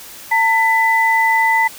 sine tone pair together, 900.2 / 1996 Hz, A5 / B6, +39 / +18 cents, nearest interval octave + major second, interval 1379 cents, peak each -14 dBFS, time 0.31-1.68 s, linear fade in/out 10 ms, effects white hiss -36 dBFS RMS until 1.78 s

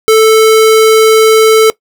square tone, 440 Hz, A4, in tune, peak -3 dBFS, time 0.08-1.7 s, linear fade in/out 0 ms, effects noise-tail reverb RT60 0.1 s tail -21 dB re dry

